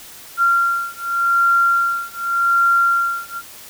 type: beating tone pair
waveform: sine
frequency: 1380 / 1380.86 Hz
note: F6 / F6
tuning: -21 / -20 cents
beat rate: 0.86 Hz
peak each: -17 dBFS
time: 0.37-3.42 s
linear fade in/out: 50 ms
effects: white hiss -39 dBFS RMS until 3.69 s